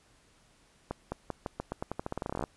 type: accelerating click train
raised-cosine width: 1 ms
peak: -19 dBFS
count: 22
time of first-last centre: 0.91-2.439 s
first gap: 210 ms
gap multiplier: 0.87
effects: pink hiss -64 dBFS RMS until 2.56 s + resampled to 24000 Hz